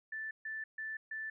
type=tone bursts; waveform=sine; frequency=1760 Hz; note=A6; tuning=in tune; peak=-38 dBFS; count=4; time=0.12-1.3 s; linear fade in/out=5 ms; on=190 ms; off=140 ms; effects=none